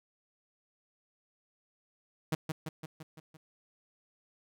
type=tone with echo; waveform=sawtooth; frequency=157.7 Hz; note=D#3; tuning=24 cents sharp; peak=-24 dBFS; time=2.32-2.35 s; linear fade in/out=5 ms; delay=170 ms; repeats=6; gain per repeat=-4 dB; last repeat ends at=3.37 s; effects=none